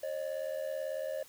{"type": "ring-modulated tone", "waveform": "triangle", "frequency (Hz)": 578, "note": "D5", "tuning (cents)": -28, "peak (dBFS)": -29, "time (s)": [0.03, 1.23], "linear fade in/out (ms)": 5, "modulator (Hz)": 39.1, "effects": ["white hiss -57 dBFS RMS until 1.28 s"]}